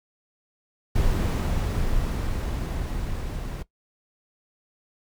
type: noise with level ramp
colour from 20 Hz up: brown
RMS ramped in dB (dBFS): -22 to -31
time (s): 0.95-3.63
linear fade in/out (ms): 10
effects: noise-tail reverb RT60 0.1 s tail -18 dB re dry